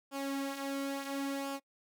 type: tone with flanger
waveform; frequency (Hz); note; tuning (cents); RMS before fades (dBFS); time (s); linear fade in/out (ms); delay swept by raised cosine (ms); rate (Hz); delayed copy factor
sawtooth; 275.8; C#4; -9; -37; 0.11-1.6; 50; 0.49 to 4.79; 0.72; -0.55
effects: noise-tail reverb RT60 0.1 s tail -24 dB re dry